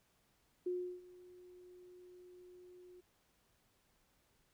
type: tone with ADSR envelope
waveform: sine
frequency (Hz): 360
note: F#4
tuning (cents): -47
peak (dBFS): -34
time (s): 0.66-3.01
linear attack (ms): 7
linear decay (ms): 340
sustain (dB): -21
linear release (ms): 12
effects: pink hiss -75 dBFS RMS until 4.53 s